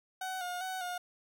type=tone with vibrato; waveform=30% pulse; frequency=733 Hz; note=F#5; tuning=16 cents flat; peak=-33 dBFS; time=0.21-0.98 s; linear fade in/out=5 ms; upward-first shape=square; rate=2.5 Hz; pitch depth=40 cents each way; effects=none